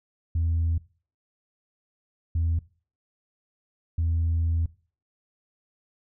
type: tone bursts at uneven times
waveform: sine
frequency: 82.6 Hz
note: E2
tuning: 4 cents sharp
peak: -20 dBFS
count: 3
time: 0.35-0.78 / 2.35-2.59 / 3.98-4.66 s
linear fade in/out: 5 ms
effects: noise-tail reverb RT60 0.4 s tail -21 dB re dry + tanh soft clip ceiling -19 dBFS